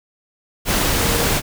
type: tone in noise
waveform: sine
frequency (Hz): 466.2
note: A#4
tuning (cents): 0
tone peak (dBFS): -26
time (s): 0.99-1.3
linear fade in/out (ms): 50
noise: pink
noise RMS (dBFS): -18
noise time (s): 0.65-1.42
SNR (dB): -11
effects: none